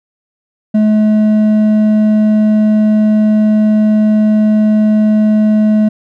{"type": "tone with hard clipping", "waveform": "sine", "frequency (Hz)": 213.9, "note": "A3", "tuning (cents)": -49, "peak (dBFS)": -8, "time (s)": [0.74, 5.89], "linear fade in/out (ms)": 10, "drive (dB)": 5, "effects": []}